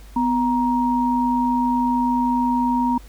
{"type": "tone pair together", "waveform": "sine", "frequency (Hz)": [249.4, 940.3], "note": ["B3", "A#5"], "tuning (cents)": [17, 15], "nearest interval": "octave + major seventh", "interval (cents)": 2298, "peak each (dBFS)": [-19, -20], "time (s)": [0.16, 2.98], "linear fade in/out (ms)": 5, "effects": ["added 50 Hz sine -39 dBFS peak until 3.08 s", "pink hiss -50 dBFS RMS until 3.08 s"]}